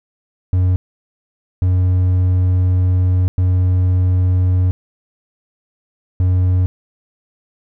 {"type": "tone bursts at uneven times", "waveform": "triangle", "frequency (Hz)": 91.4, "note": "F#2", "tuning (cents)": -21, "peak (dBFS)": -9, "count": 4, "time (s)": [[0.53, 0.76], [1.62, 3.28], [3.38, 4.71], [6.2, 6.66]], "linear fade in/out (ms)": 0, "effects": []}